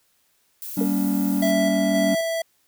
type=noise; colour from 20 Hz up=violet; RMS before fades=-34 dBFS; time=0.62-1.51 s; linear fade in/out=0 ms
type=chord; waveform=triangle; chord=G diminished; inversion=none; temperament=just; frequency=196 / 235.2 / 282.2 Hz; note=G3 / Bb3 / Db4; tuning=0 / +16 / +31 cents; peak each=-21 / -25 / -21 dBFS; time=0.77-2.15 s; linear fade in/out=5 ms
type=tone with exponential decay; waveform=sine; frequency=460 Hz; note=A#4; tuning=23 cents flat; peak=-20 dBFS; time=0.81-0.9 s; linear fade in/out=1 ms; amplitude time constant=19 ms
type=tone with tremolo; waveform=square; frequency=659.3 Hz; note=E5; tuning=in tune; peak=-21 dBFS; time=1.42-2.42 s; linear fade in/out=5 ms; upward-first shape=square; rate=1.9 Hz; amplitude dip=25%
effects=white hiss -65 dBFS RMS until 2.67 s